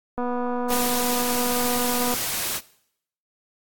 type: click train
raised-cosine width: 1 ms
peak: -15 dBFS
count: 481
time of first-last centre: 0.18-2.139 s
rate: 245 Hz
type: noise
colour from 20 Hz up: white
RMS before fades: -27 dBFS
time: 0.68-2.61 s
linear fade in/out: 50 ms
effects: noise-tail reverb RT60 0.7 s tail -20 dB re dry + AAC 64 kbps